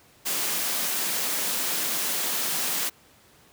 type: high-pass noise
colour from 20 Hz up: white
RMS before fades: -27 dBFS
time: 0.25-2.9 s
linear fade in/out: 20 ms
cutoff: 150 Hz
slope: 96 dB/octave
effects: pink hiss -56 dBFS RMS until 3.52 s + high-pass 80 Hz 12 dB/octave